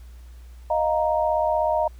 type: chord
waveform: sine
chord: Eb suspended second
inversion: none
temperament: equal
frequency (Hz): 622.3 / 698.5 / 932.3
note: Eb5 / F5 / Bb5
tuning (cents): 0 / 0 / 0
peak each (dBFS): -22 / -25 / -24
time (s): 0.7-1.88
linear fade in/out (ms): 5
effects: added 60 Hz sine -40 dBFS peak until 1.99 s + pink hiss -58 dBFS RMS until 1.99 s